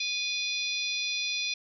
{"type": "harmonic tone with a mistuned harmonic", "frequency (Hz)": 823, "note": "G#5", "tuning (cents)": -16, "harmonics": [3, 4, 5, 6, 7], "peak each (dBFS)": [-32, -34, -36, -38, -39], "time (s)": [0, 1.54], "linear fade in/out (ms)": 5, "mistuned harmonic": 4, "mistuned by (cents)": 94, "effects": []}